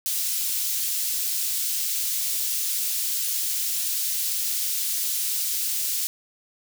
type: high-pass noise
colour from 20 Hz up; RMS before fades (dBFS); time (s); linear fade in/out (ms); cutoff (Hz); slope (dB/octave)
white; -26; 0.06-6.07; 0; 4000; 12
effects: none